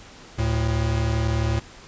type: tone pair together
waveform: square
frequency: 73.42 / 111.8 Hz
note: D2 / A2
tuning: 0 / +28 cents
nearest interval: perfect fifth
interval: 728 cents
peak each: -25 / -23 dBFS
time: 0.38-1.6 s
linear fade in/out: 10 ms
effects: pink hiss -45 dBFS RMS until 1.87 s + resampled to 16000 Hz